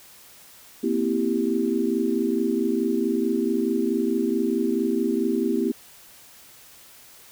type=chord; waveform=sine; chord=C dominant seventh; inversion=third; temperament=equal with one note detuned; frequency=233.1 / 257.7 / 329.6 / 392 Hz; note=Bb3 / C4 / E4 / G4; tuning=0 / -26 / 0 / 0 cents; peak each=-26 dBFS; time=0.83-5.72 s; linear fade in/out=10 ms; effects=white hiss -49 dBFS RMS until 7.31 s